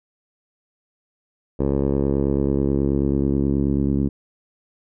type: tone with low-pass filter sweep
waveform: 10% pulse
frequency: 69.3 Hz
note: C#2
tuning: in tune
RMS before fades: -20 dBFS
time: 1.59-4.09 s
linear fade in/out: 10 ms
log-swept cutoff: 540 to 270 Hz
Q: 1.7
effects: none